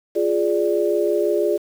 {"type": "chord", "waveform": "sine", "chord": "D diminished", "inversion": "first", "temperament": "equal", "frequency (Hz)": [349.2, 415.3, 587.3], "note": ["F4", "Ab4", "D5"], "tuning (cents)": [0, 0, 0], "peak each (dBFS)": [-21, -20, -22], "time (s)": [0.15, 1.58], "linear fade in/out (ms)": 20, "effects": ["7-bit"]}